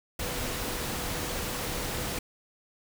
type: tone in noise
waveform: sine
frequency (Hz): 493.9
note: B4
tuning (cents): 0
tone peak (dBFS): -43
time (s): 0.19-2.19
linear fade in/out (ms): 5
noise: pink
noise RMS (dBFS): -33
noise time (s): 0.19-2.19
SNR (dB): -13
effects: none